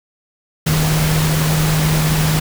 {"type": "tone in noise", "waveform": "sine", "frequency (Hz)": 155.56, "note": "D#3", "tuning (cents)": 0, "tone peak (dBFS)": -14, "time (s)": [0.66, 2.4], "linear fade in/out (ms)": 10, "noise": "pink", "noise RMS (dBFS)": -20, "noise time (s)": [0.66, 2.4], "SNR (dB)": 3, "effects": []}